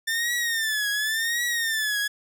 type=tone with vibrato; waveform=sawtooth; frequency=1789 Hz; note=A6; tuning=28 cents sharp; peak=-20 dBFS; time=0.07-2.08 s; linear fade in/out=10 ms; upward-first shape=triangle; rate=0.91 Hz; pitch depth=140 cents each way; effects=none